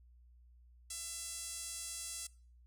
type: tone with band-pass filter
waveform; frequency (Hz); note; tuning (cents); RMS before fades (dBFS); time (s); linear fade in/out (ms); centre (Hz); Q
5% pulse; 671; E5; +31; -44; 0.9-2.27; 5; 10000; 1.5
effects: noise-tail reverb RT60 0.5 s tail -24 dB re dry + added 60 Hz sine -59 dBFS peak until 2.66 s